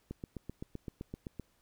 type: click train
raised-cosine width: 3 ms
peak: -27 dBFS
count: 11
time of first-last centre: 0.11-1.397 s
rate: 7.77 Hz
effects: pink hiss -72 dBFS RMS until 1.61 s